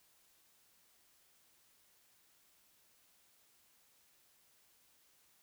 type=silence; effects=white hiss -70 dBFS RMS until 5.42 s